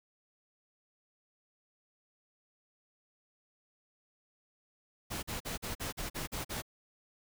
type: noise bursts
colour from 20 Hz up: pink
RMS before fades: -38 dBFS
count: 9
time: 5.1-6.622 s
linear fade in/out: 20 ms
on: 130 ms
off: 44 ms
effects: none